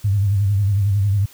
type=tone with vibrato; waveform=sine; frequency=100 Hz; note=G2; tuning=35 cents sharp; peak=-14 dBFS; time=0.04-1.26 s; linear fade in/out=10 ms; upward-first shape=sine; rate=11 Hz; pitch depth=78 cents each way; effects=white hiss -47 dBFS RMS until 1.33 s